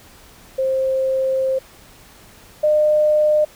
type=tone pair in turn; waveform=sine; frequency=528 / 606 Hz; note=C5 / D#5; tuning=+16 / -46 cents; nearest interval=major second; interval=238 cents; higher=second; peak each=-16 / -12 dBFS; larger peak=second; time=0.58-1.59 / 2.63-3.45 s; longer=first; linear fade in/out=10 ms; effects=pink hiss -46 dBFS RMS until 3.55 s